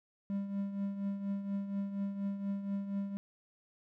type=tone with tremolo; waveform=triangle; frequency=198.7 Hz; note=G3; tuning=24 cents sharp; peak=-29 dBFS; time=0.3-3.17 s; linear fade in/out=0 ms; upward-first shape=triangle; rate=4.2 Hz; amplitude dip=65%; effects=none